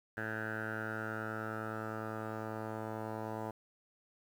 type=tone with low-pass filter sweep; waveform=10% pulse; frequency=109.7 Hz; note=A2; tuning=5 cents flat; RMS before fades=-40 dBFS; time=0.17-3.51 s; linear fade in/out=5 ms; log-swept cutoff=1600 to 1000 Hz; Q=6.9; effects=10-bit